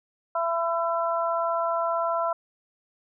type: harmonic tone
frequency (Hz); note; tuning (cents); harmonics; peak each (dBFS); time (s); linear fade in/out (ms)
335.2; E4; +29; 2 / 3 / 4; -26 / -28 / -29; 0.35-2.33; 5
effects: none